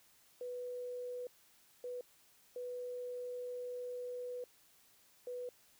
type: tone bursts at uneven times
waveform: sine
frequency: 493.9 Hz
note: B4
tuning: in tune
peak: -40 dBFS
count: 4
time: 0.41-1.27 / 1.84-2.01 / 2.56-4.44 / 5.27-5.49 s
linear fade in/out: 2 ms
effects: white hiss -67 dBFS RMS until 5.79 s